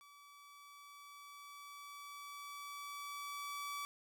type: tone with level ramp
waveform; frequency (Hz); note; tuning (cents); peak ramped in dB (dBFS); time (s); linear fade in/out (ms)
sawtooth; 1149; D6; -38; -55 to -37; 0.01-3.85; 0
effects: none